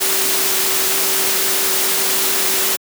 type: tone in noise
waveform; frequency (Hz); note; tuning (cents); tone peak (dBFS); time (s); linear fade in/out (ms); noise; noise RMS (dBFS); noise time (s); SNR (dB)
sine; 383.8; G4; -37; -28; 0-2.77; 20; white; -17; 0-2.77; -14
effects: high-pass 200 Hz 12 dB/octave